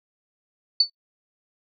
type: tone with exponential decay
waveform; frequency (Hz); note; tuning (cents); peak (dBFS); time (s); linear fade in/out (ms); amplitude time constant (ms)
sine; 4492; C#8; +22; -10; 0.8-0.9; 5; 20
effects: noise-tail reverb RT60 0.1 s tail -23 dB re dry